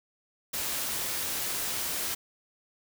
white noise, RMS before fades -32 dBFS, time 0.53-2.15 s, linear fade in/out 10 ms, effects none

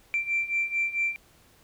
sine beating tone pair, 2349 / 2353.5 Hz, D7 / D7, 0 / +3 cents, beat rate 4.5 Hz, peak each -29 / -26 dBFS, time 0.14-1.16 s, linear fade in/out 0 ms, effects tanh soft clip ceiling -18 dBFS + pink hiss -59 dBFS RMS until 1.63 s

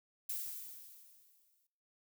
violet noise with exponential decay, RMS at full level -38 dBFS, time 0.29-1.67 s, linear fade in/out 5 ms, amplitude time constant 300 ms, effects noise-tail reverb RT60 0.8 s tail -21 dB re dry

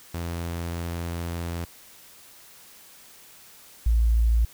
sawtooth / sine tone pair in turn, 85.1 / 56.8 Hz, F2 / A#1, -44 / -44 cents, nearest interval perfect fifth, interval 700 cents, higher first, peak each -25 / -17 dBFS, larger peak second, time 0.14-1.65 / 3.86-4.45 s, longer first, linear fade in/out 5 ms, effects white hiss -50 dBFS RMS until 4.53 s

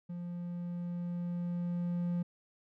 triangle tone with level ramp, 174.61 Hz, F3, in tune, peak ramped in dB -36 to -28 dBFS, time 0.09-2.23 s, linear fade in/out 10 ms, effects none

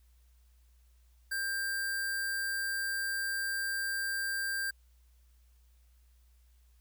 sine tone with sample-and-hold, 1590 Hz, G6, 24 cents sharp, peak -31 dBFS, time 1.31-4.71 s, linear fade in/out 10 ms, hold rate 6300 Hz, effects added 60 Hz sine -60 dBFS peak until 6.8 s + white hiss -74 dBFS RMS until 6.8 s

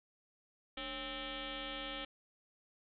sine tone with frequency modulation, 1816 Hz, A#6, 46 cents flat, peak -40 dBFS, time 0.77-2.05 s, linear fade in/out 5 ms, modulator 254 Hz, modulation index 6.7, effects none

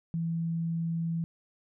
sine tone, 165.9 Hz, E3, 11 cents sharp, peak -28 dBFS, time 0.14-1.24 s, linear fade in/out 0 ms, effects none

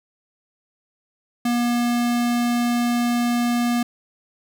square tone, 239.7 Hz, A#3, 48 cents sharp, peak -19 dBFS, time 1.45-3.83 s, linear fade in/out 5 ms, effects none

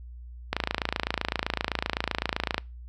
click train, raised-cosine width 0.3 ms, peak -9 dBFS, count 58, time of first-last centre 0.53-2.58 s, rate 27.8 Hz, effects noise-tail reverb RT60 0.3 s tail -26 dB re dry + added 60 Hz sine -40 dBFS peak until 2.88 s

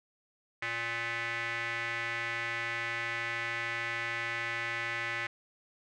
square tone with band-pass filter, 116.6 Hz, A#2, 1 cent sharp, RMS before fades -35 dBFS, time 0.62-5.27 s, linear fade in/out 5 ms, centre 2000 Hz, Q 3.6, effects resampled to 22050 Hz

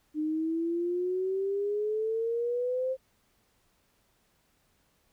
sine exponential sweep, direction up, 302.5 to 527 Hz, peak -27 dBFS, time 0.14-2.97 s, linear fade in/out 50 ms, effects pink hiss -70 dBFS RMS until 5.12 s

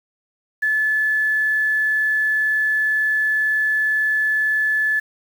sine tone with quantisation, 1729 Hz, A6, 31 cents flat, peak -16 dBFS, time 0.62-5 s, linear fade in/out 10 ms, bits 7, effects none

